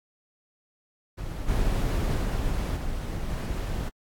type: noise with level steps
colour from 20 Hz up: brown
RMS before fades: -33 / -25 / -27 / -31 / -29 dBFS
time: 1.17-3.9 s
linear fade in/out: 20 ms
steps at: 1.48 / 2.21 / 2.76 / 3.29 s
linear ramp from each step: 10 ms
effects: AAC 64 kbps